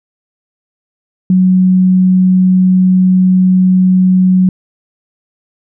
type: tone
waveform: sine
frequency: 185 Hz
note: F#3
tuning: in tune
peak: -5 dBFS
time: 1.3-4.49 s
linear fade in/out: 2 ms
effects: none